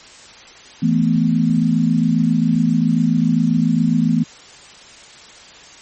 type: chord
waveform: sine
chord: E suspended fourth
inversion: none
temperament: just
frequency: 164.81 / 219.8 / 247.2 Hz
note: E3 / A3 / B3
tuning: 0 / -2 / +2 cents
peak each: -17 dBFS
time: 0.82-4.24 s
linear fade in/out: 10 ms
effects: white hiss -41 dBFS RMS until 5.81 s + MP3 32 kbps